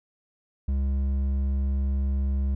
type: tone with hard clipping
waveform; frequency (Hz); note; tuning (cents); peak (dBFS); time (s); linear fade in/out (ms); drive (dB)
sine; 67.9; C#2; -35; -24; 0.68-2.55; 5; 6
effects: none